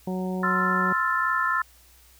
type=harmonic tone; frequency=185 Hz; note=F#3; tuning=in tune; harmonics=1 / 2 / 3 / 4 / 5; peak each=-27 / -33 / -37 / -39 / -41 dBFS; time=0.07-0.93 s; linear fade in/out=5 ms
type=chord; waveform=sine; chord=F major seventh; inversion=second; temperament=equal with one note detuned; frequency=1046.5 / 1318.5 / 1381.7 / 1760 Hz; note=C6 / E6 / F6 / A6; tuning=0 / 0 / -19 / 0 cents; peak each=-27 dBFS; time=0.43-1.62 s; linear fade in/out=5 ms
effects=added 61 Hz sine -56 dBFS peak until 2.19 s + white hiss -56 dBFS RMS until 2.19 s